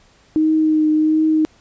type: tone with vibrato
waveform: sine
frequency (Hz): 311.1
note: D#4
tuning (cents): 0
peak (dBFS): -12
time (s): 0.36-1.45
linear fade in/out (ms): 0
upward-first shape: triangle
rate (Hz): 1.4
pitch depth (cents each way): 21
effects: pink hiss -53 dBFS RMS until 1.6 s + resampled to 16000 Hz